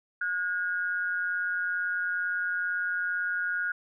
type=tone pair together; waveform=sine; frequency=1446 / 1628.2 Hz; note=F#6 / G#6; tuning=-40 / -35 cents; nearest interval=major second; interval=205 cents; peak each=-28 / -33 dBFS; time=0.21-3.72 s; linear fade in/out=5 ms; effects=none

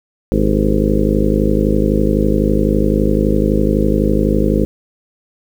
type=harmonic tone with a mistuned harmonic; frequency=51.9 Hz; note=G#1; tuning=in tune; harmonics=1 / 2 / 3 / 4 / 5 / 6 / 7 / 8 / 9 / 10; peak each=-17 / -23 / -21 / -17 / -23 / -19 / -23 / -23 / -22 / -23 dBFS; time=0.32-4.65 s; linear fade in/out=0 ms; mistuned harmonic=7; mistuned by=+90 cents; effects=7-bit

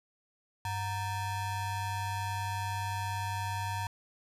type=ring-modulated tone; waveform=square; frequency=415.3 Hz; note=G#4; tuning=in tune; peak=-30 dBFS; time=0.65-3.87 s; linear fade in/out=2 ms; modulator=514 Hz; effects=resampled to 32000 Hz

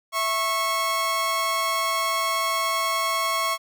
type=tone pair together; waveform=sawtooth; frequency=660 / 1096.6 Hz; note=E5 / C#6; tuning=+2 / -19 cents; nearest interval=major sixth; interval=879 cents; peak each=-26 / -19 dBFS; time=0.12-3.58 s; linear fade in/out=50 ms; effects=none

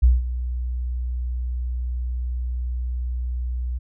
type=tone with ADSR envelope; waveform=sine; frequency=61.4 Hz; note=B1; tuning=9 cents flat; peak=-9 dBFS; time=0.02-3.79 s; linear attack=17 ms; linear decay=180 ms; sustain=-14 dB; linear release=18 ms; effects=none

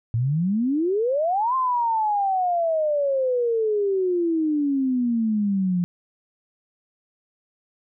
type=exponential two-way sweep; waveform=sine; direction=up then down; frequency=110 to 1058 to 173.4 Hz; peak=-19 dBFS; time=0.14-5.84 s; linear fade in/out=0 ms; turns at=1.55 s; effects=none

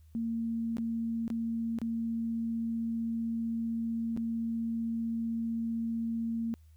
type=tone with dropouts; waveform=sine; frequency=228.9 Hz; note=A#3; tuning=31 cents flat; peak=-30 dBFS; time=0.15-6.54 s; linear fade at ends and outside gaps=0 ms; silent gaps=0.769-0.783 / 1.279-1.302 / 1.787-1.816 / 4.165-4.174 s; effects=added 78 Hz sine -54 dBFS peak until 6.76 s + white hiss -74 dBFS RMS until 6.76 s

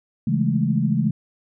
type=chord; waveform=sine; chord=A major seventh; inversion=first; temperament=just; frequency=137.5 / 165 / 206.2 / 220 Hz; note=C#3 / E3 / G#3 / A3; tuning=-14 / +2 / -12 / 0 cents; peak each=-23 dBFS; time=0.27-1.11 s; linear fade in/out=5 ms; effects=none

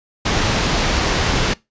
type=low-pass noise; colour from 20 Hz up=pink; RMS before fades=-18 dBFS; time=0.25-1.54 s; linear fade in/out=10 ms; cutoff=6400 Hz; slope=24 dB/octave; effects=noise-tail reverb RT60 0.2 s tail -22 dB re dry + resampled to 16000 Hz

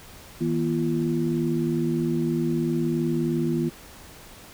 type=tone cluster; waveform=sine; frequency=159.6 / 239.1 / 342.2 Hz; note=D#3 / A#3 / F4; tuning=+44 / +44 / -35 cents; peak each=-26 dBFS; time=0.4-3.7 s; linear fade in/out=20 ms; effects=pink hiss -46 dBFS RMS until 4.53 s

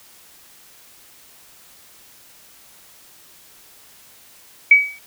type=tone with exponential decay; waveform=sine; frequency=2274 Hz; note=C#7; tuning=44 cents sharp; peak=-3 dBFS; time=4.71-4.99 s; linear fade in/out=5 ms; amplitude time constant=59 ms; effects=white hiss -48 dBFS RMS until 5.06 s

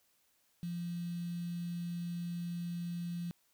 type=tone with quantisation; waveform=sine; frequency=172.7 Hz; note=F3; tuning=19 cents flat; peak=-36 dBFS; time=0.63-3.31 s; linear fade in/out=0 ms; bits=9; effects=white hiss -73 dBFS RMS until 3.53 s

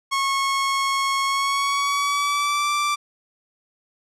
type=tone with pitch glide; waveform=sawtooth; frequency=1094 to 1172.5 Hz; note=C#6 to D6; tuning=-23 to -3 cents; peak=-16 dBFS; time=0.11-2.96 s; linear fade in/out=20 ms; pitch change=+120 cents; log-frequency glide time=1.25-2.71 s; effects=low-pass 9000 Hz 12 dB/octave

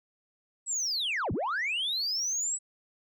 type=linear two-way sweep; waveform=sine; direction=down then up; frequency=7970 to 61.74 to 7970 Hz; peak=-26 dBFS; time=0.66-2.59 s; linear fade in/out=50 ms; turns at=1.32 s; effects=tanh soft clip ceiling -26 dBFS

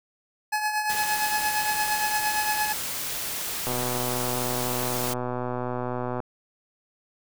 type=tone with tremolo; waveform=25% pulse; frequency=850 Hz; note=G#5; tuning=40 cents sharp; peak=-18 dBFS; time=0.52-2.73 s; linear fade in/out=10 ms; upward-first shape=triangle; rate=8.7 Hz; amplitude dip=60%
type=noise; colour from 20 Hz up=white; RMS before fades=-31 dBFS; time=0.89-5.14 s; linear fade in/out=10 ms
type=click train; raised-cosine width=1 ms; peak=-16 dBFS; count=315; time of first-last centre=3.67-6.202 s; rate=124 Hz
effects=none

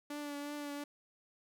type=tone with vibrato; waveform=sawtooth; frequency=290.3 Hz; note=D4; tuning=20 cents flat; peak=-36 dBFS; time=0.1-0.84 s; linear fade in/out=5 ms; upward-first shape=triangle; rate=2.8 Hz; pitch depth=28 cents each way; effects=none

